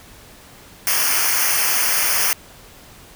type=noise with comb filter; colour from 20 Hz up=white; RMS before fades=-18 dBFS; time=0.87-2.33 s; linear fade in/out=0 ms; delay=0.26 ms; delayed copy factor=-0.9; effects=pink hiss -44 dBFS RMS until 3.15 s

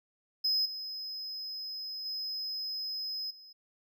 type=tone with level steps; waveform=triangle; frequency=5080 Hz; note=D#8; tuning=35 cents sharp; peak=-25 / -36 / -33 / -49 dBFS; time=0.44-3.53 s; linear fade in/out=10 ms; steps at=0.65 / 2.05 / 3.3 s; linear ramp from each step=10 ms; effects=none

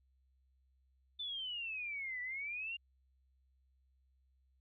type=exponential two-way sweep; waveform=sine; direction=down then up; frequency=3556 to 1954 to 2824 Hz; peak=-39 dBFS; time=1.19-2.77 s; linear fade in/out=10 ms; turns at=2.21 s; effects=added 65 Hz sine -70 dBFS peak until 4.6 s

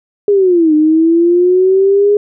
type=linear two-way sweep; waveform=sine; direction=down then up; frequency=415.3 to 302.7 to 415.3 Hz; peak=-6 dBFS; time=0.28-2.17 s; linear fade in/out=2 ms; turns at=0.74 s; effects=none

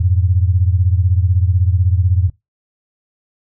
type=beating tone pair; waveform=sine; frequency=87.31 / 103.31 Hz; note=F2 / G#2; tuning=0 / -9 cents; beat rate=16 Hz; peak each=-12 / -16 dBFS; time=0-2.3 s; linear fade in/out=10 ms; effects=noise-tail reverb RT60 0.2 s tail -22 dB re dry

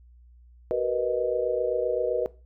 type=chord; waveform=sine; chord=B major seventh; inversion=second; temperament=equal with one note detuned; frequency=378.9 / 466.2 / 493.9 / 622.3 Hz; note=F#4 / A#4 / B4 / D#5; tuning=+41 / 0 / 0 / 0 cents; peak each=-31 / -29 / -26 / -29 dBFS; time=0.71-2.26 s; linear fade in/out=0 ms; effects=noise-tail reverb RT60 0.3 s tail -19 dB re dry + added 60 Hz sine -50 dBFS peak until 2.45 s

